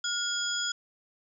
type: tone cluster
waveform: sine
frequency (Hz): 1422 / 3319 / 5020 / 6940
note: F6 / G#7 / D#8 / A8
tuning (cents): +31 / -2 / +15 / -25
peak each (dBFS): -33 / -32 / -37 / -35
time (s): 0.04-0.72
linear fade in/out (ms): 5
effects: none